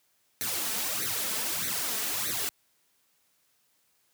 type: noise with flanger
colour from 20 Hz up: white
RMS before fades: -31 dBFS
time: 0.41-2.49 s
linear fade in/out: 0 ms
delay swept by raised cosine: 0.49 to 4.59 ms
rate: 1.6 Hz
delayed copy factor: +0.9
effects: white hiss -70 dBFS RMS until 4.13 s + high-pass 80 Hz 12 dB/octave